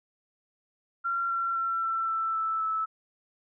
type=tone with pitch steps; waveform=sine; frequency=1373 / 1361.9 / 1351 / 1340.1 / 1329.3 / 1318.6 / 1308 Hz; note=F6 / F6 / E6 / E6 / E6 / E6 / E6; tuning=-30 / -44 / +42 / +28 / +14 / 0 / -14 cents; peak=-26 dBFS; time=1.04-2.86 s; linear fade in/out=20 ms; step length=260 ms; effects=none